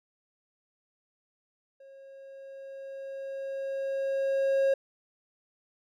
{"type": "tone with level ramp", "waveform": "triangle", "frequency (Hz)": 543, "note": "C#5", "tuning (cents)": -36, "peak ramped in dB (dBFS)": [-47, -19], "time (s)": [1.8, 4.74], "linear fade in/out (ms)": 5, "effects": []}